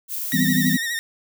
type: noise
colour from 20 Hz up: violet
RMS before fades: -28 dBFS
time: 0.08-0.79 s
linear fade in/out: 50 ms
type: tone with vibrato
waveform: sawtooth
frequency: 1864.7 Hz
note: A#6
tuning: in tune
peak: -20 dBFS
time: 0.32-0.99 s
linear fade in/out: 0 ms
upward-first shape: sine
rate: 12 Hz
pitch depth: 56 cents each way
type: chord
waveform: sine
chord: C major seventh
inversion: first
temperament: equal with one note detuned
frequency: 164.81 / 196 / 246.9 / 258.6 Hz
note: E3 / G3 / B3 / C4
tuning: 0 / 0 / 0 / -20 cents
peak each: -23 dBFS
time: 0.33-0.77 s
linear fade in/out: 10 ms
effects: none